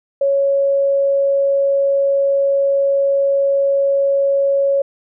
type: tone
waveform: sine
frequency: 554.4 Hz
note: C#5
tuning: in tune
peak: -12 dBFS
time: 0.21-4.82 s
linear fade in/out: 5 ms
effects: none